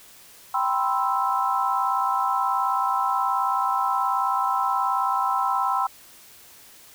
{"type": "chord", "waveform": "sine", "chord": "C major seventh", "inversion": "second", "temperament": "equal", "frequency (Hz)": [784, 987.8, 1046.5, 1318.5], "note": ["G5", "B5", "C6", "E6"], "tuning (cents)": [0, 0, 0, 0], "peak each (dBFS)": -26, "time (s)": [0.54, 5.87], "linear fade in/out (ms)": 5, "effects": ["white hiss -49 dBFS RMS until 6.94 s"]}